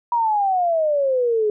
sine exponential sweep, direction down, 966 to 415.3 Hz, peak -16 dBFS, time 0.12-1.5 s, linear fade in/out 2 ms, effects none

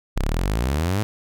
sawtooth exponential sweep, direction up, 30.88 to 110.1 Hz, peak -16 dBFS, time 0.16-1.03 s, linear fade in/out 0 ms, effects none

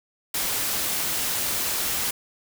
white noise, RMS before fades -26 dBFS, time 0.34-2.11 s, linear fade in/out 5 ms, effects none

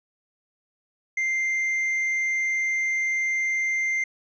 triangle tone with tanh clipping, 2093 Hz, C7, in tune, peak -23 dBFS, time 1.17-4.04 s, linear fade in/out 5 ms, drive 8 dB, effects resampled to 16000 Hz

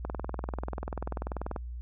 click train, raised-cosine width 1 ms, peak -20 dBFS, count 32, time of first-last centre 0.05-1.562 s, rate 20.5 Hz, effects added 60 Hz sine -36 dBFS peak until 1.81 s

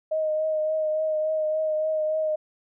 sine tone with vibrato, 623 Hz, D#5, 2 cents sharp, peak -22 dBFS, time 0.11-2.36 s, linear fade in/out 10 ms, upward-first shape triangle, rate 3.5 Hz, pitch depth 24 cents each way, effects none

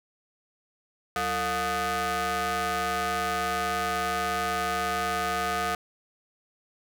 sawtooth ring-modulated tone, 263.6 Hz, C4, 13 cents sharp, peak -19 dBFS, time 1.16-5.75 s, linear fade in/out 2 ms, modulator 978 Hz, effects none

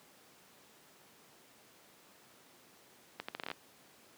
accelerating click train, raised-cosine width 0.3 ms, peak -22 dBFS, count 9, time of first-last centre 3.2-3.515 s, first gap 85 ms, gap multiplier 0.76, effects pink hiss -61 dBFS RMS until 4.17 s + high-pass 200 Hz 12 dB/octave

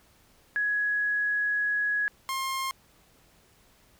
sine / sawtooth tone pair in turn, 1674 / 1064.7 Hz, G#6 / C6, +13 / +30 cents, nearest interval minor sixth, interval 783 cents, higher first, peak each -24 / -25 dBFS, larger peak first, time 0.56-2.08 / 2.29-2.71 s, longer first, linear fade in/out 0 ms, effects pink hiss -61 dBFS RMS until 3.99 s

